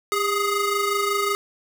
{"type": "ring-modulated tone", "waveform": "30% pulse", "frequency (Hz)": 830.6, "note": "G#5", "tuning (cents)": 0, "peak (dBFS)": -15, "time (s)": [0.12, 1.35], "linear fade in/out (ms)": 0, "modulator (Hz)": 428, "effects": ["9-bit"]}